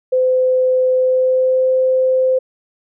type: tone with pitch glide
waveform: sine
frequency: 512 to 517.4 Hz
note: C5 to C5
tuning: -38 to -19 cents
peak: -11 dBFS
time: 0.12-2.39 s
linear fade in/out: 10 ms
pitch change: +19 cents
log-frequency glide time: 0.94-1.7 s
effects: none